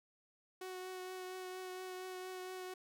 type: tone with vibrato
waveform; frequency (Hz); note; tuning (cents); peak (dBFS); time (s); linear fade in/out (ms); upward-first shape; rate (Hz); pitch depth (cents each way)
sawtooth; 370; F#4; 0; -40; 0.61-2.74; 5; triangle; 4.3; 16
effects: none